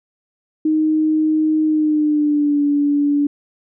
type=tone with pitch glide; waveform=sine; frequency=311.1 to 288.6 Hz; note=D#4 to D4; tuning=0 to -30 cents; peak=-13 dBFS; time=0.65-3.27 s; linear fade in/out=5 ms; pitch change=-130 cents; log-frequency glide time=1.64-2.62 s; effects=none